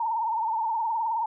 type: tone with vibrato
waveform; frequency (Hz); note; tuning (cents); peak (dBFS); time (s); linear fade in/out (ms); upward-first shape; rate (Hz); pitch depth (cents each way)
sine; 903; A5; +45; -24; 0-1.26; 5; triangle; 19; 100
effects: none